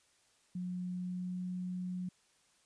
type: tone with pitch glide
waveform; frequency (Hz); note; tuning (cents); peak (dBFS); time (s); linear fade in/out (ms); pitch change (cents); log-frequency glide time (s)
sine; 180.4 to 181.55; F#3 to F#3; -44 to -33; -36; 0.55-2.09; 5; +11; 0.93-1.4
effects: white hiss -70 dBFS RMS until 2.65 s + resampled to 22050 Hz